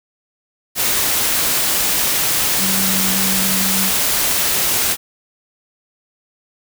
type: tone in noise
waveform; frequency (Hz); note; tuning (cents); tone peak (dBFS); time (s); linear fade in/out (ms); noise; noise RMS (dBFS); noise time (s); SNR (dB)
sine; 191.2; G3; -43; -22; 2.58-3.92; 50; white; -17; 0.75-4.97; -8
effects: none